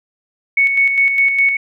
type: tone with tremolo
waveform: sine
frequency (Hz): 2217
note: C#7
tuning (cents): 0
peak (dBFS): -9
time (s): 0.57-1.57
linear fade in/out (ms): 5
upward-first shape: square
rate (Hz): 4.9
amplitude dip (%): 45
effects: none